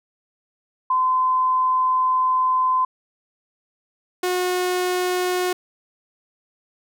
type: tone pair in turn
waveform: sine / sawtooth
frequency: 1026 / 362.7 Hz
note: C6 / F#4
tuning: -34 / -34 cents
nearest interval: octave + tritone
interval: 1800 cents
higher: first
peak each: -16 / -16 dBFS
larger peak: neither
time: 0.9-2.85 / 4.23-5.53 s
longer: first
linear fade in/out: 5 ms
effects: none